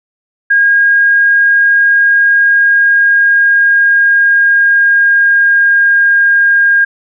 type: tone with pitch glide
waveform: sine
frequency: 1627 to 1616.7 Hz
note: G#6 to G#6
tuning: -36 to -47 cents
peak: -5 dBFS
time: 0.5-6.85 s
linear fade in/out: 10 ms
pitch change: -11 cents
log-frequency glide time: 2.4-6.18 s
effects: none